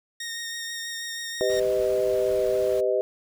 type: tone with vibrato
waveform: 15% pulse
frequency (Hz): 1852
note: A#6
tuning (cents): -12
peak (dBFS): -25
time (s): 0.2-1.6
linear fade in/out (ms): 5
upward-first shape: triangle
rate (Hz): 6.2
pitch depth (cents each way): 19
type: chord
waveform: sine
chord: G augmented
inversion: none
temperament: equal with one note detuned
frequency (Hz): 392 / 504.8 / 622.3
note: G4 / B4 / D#5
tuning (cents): 0 / +38 / 0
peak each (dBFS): -25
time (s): 1.41-3.01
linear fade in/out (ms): 0
type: noise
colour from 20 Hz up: pink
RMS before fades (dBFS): -42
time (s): 1.49-2.81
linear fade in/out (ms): 10
effects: none